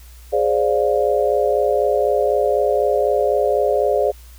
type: chord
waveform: sine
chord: D half-diminished seventh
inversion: second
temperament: equal with one note detuned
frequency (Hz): 415.3 / 523.3 / 587.3 / 703.3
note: Ab4 / C5 / D5 / F5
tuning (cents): 0 / 0 / 0 / +12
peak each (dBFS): -19 / -20 / -19 / -23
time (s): 0.32-4.12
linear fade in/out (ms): 20
effects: added 60 Hz sine -39 dBFS peak until 4.38 s + white hiss -49 dBFS RMS until 4.38 s